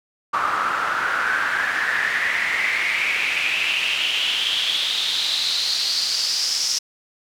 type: noise with band-pass filter sweep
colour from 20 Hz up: pink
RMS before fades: -22 dBFS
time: 0.33-6.79 s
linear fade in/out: 10 ms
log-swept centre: 1200 to 5500 Hz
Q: 6
effects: none